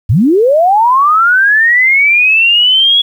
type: linear sweep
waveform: sine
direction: up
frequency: 82.41 to 3374 Hz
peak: -5 dBFS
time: 0.09-3.02 s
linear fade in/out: 10 ms
effects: 7-bit